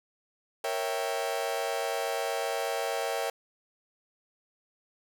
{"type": "chord", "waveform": "40% pulse", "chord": "A# diminished seventh", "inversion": "none", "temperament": "equal", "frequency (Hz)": [466.2, 554.4, 659.3, 784], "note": ["A#4", "C#5", "E5", "G5"], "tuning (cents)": [0, 0, 0, 0], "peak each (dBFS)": -34, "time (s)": [0.64, 3.3], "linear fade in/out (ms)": 2, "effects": []}